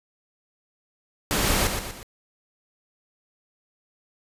pink noise with echo, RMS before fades -23 dBFS, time 1.31-1.67 s, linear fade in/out 0 ms, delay 120 ms, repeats 3, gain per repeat -6 dB, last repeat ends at 2.03 s, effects resampled to 32000 Hz

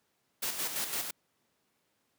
white noise with tremolo, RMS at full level -33 dBFS, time 0.42-1.11 s, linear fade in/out 10 ms, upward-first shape square, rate 5.9 Hz, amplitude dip 50%, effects pink hiss -75 dBFS RMS until 2.18 s + high-pass 150 Hz 12 dB/octave

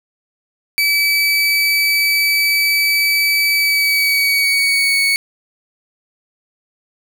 30% pulse tone with pitch glide, 2298 to 2224 Hz, D7 to C#7, -38 to +5 cents, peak -10 dBFS, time 0.78-5.16 s, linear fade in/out 0 ms, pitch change -57 cents, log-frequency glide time 3.54-5.01 s, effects none

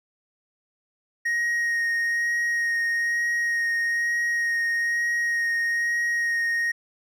triangle tone with vibrato, 1873 Hz, A#6, 8 cents sharp, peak -20 dBFS, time 1.25-6.72 s, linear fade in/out 10 ms, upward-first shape sine, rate 1.1 Hz, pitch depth 12 cents each way, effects none

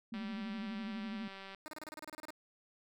sine tone with vibrato, 216.9 Hz, A3, 25 cents flat, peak -39 dBFS, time 0.12-1.28 s, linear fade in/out 5 ms, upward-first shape sine, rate 12 Hz, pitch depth 120 cents each way
click train, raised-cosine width 0.3 ms, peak -33 dBFS, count 274, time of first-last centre 0.14-1.547 s, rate 194 Hz
10% pulse tone bursts, 307.6 Hz, D#4, 20 cents flat, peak -36 dBFS, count 13, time 1.66-2.305 s, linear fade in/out 0 ms, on 21 ms, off 31 ms
effects none

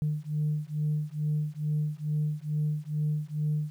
sine beating tone pair, 150 / 152.3 Hz, D3 / D#3, +37 / -37 cents, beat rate 2.3 Hz, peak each -29 dBFS, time 0.02-3.7 s, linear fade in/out 0 ms, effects tanh soft clip ceiling -21 dBFS + 10-bit

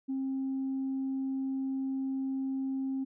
sine tone, 267.1 Hz, C4, 36 cents sharp, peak -29 dBFS, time 0.08-3.05 s, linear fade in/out 20 ms, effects tanh soft clip ceiling -27 dBFS

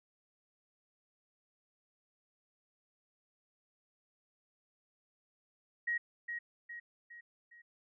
sine tone with echo, 1892 Hz, A#6, 25 cents sharp, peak -31 dBFS, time 5.87-5.98 s, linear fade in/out 10 ms, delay 410 ms, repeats 4, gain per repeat -6 dB, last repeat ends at 7.62 s, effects none

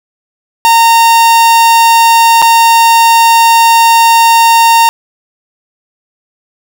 45% pulse tone with dropouts, 920 Hz, A#5, 23 cents flat, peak -3 dBFS, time 0.65-4.89 s, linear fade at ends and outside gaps 0 ms, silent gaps 2.418-2.424 s, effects none

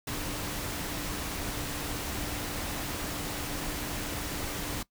sine tone in noise, 293.7 Hz, D4, in tune, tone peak -42 dBFS, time 0.07-4.83 s, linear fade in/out 5 ms, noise pink, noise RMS -35 dBFS, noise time 0.07-4.83 s, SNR -10 dB, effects noise-tail reverb RT60 0.1 s tail -20 dB re dry

